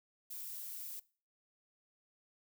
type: noise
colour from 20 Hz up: violet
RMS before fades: -45 dBFS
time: 0.3-1 s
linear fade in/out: 10 ms
effects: noise-tail reverb RT60 0.4 s tail -21 dB re dry